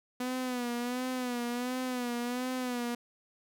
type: tone with vibrato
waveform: sawtooth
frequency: 247.5 Hz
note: B3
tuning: 4 cents sharp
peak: -28 dBFS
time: 0.2-2.95 s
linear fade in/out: 5 ms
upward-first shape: sine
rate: 1.4 Hz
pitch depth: 61 cents each way
effects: none